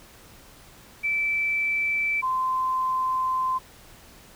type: tone pair in turn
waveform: sine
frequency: 2323 / 1034.8 Hz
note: D7 / C6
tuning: -20 / -19 cents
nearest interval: octave + major second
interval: 1399 cents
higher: first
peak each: -22 dBFS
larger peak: neither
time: 1.03-2.22 / 2.22-3.59 s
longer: second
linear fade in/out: 20 ms
effects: pink hiss -50 dBFS RMS until 4.35 s